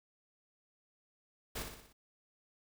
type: noise with echo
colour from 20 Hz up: pink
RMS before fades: -40 dBFS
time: 1.55-1.63 s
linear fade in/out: 10 ms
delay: 60 ms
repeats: 5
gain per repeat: -5 dB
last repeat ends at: 1.93 s
effects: none